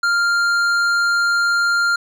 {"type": "tone with hard clipping", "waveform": "sine", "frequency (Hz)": 1396.9, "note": "F6", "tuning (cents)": 0, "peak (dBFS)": -16, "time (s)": [0.03, 1.96], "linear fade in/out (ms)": 5, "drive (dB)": 9, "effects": []}